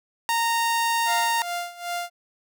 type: tone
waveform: sawtooth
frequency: 925 Hz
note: A#5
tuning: 14 cents flat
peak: -17 dBFS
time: 0.29-1.42 s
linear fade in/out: 0 ms
type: tone with tremolo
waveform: sawtooth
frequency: 698.5 Hz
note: F5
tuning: in tune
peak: -22 dBFS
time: 1.05-2.1 s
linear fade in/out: 50 ms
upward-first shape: sine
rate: 2.5 Hz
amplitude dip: 85%
effects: none